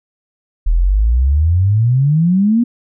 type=exponential sweep; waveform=sine; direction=up; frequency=38.24 to 244.2 Hz; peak=-9 dBFS; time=0.66-2.64 s; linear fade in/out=10 ms; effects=none